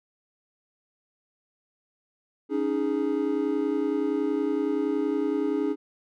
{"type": "chord", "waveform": "triangle", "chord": "C# suspended second", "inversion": "none", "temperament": "equal with one note detuned", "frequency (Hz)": [280.4, 311.1, 415.3], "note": ["C#4", "D#4", "G#4"], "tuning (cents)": [20, 0, 0], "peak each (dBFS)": -26, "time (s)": [2.49, 5.76], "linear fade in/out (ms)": 50, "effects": []}